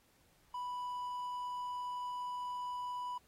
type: tone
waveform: triangle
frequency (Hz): 987.8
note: B5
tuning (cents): 0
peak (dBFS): -36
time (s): 0.54-3.18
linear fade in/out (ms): 5
effects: pink hiss -70 dBFS RMS until 3.27 s + AAC 48 kbps